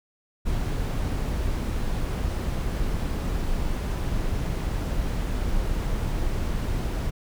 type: noise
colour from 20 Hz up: brown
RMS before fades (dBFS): -26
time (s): 0.45-7.11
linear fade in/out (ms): 20
effects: none